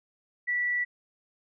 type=tone; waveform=sine; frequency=1956 Hz; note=B6; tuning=17 cents flat; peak=-25 dBFS; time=0.47-0.85 s; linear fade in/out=20 ms; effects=none